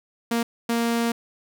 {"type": "tone bursts at uneven times", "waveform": "sawtooth", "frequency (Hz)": 233.1, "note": "A#3", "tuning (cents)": 0, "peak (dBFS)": -17, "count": 2, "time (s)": [[0.31, 0.43], [0.69, 1.12]], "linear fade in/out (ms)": 5, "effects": []}